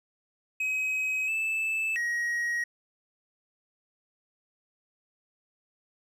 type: tone with pitch steps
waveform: triangle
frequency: 2538 / 2629 / 1893 Hz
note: D#7 / E7 / A#6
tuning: +34 / -5 / +26 cents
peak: -25 dBFS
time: 0.6-2.64 s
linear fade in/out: 5 ms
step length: 680 ms
effects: none